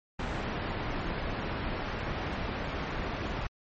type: low-pass noise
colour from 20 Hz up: pink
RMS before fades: -34 dBFS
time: 0.19-3.47 s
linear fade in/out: 5 ms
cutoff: 2400 Hz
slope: 12 dB/octave
effects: MP3 32 kbps